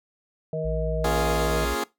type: harmonic tone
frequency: 158.1 Hz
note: D#3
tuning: 28 cents sharp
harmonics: 1 / 3 / 4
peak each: -30 / -30 / -30 dBFS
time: 0.53-1.65 s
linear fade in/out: 2 ms
type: tone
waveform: sine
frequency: 58 Hz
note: A#1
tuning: 8 cents flat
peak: -27 dBFS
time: 0.64-1.75 s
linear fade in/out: 20 ms
type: chord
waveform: 15% pulse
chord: Bb minor seventh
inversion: none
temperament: equal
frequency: 233.1 / 277.2 / 349.2 / 415.3 Hz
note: Bb3 / Db4 / F4 / Ab4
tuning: 0 / 0 / 0 / 0 cents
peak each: -27 / -26 / -24 / -21 dBFS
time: 1.04-1.84 s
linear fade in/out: 5 ms
effects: noise-tail reverb RT60 0.2 s tail -21 dB re dry